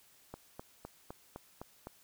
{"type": "click train", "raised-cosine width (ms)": 1, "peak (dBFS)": -29, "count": 7, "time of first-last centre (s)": [0.34, 1.871], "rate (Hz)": 3.92, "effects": ["white hiss -64 dBFS RMS until 2.03 s"]}